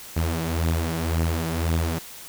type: beating tone pair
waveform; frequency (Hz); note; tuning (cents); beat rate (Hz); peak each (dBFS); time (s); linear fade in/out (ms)
sawtooth; 80.7 / 82.6; E2 / E2; -36 / +4; 1.9; -23 / -20; 0.16-1.99; 10
effects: white hiss -41 dBFS RMS until 2.28 s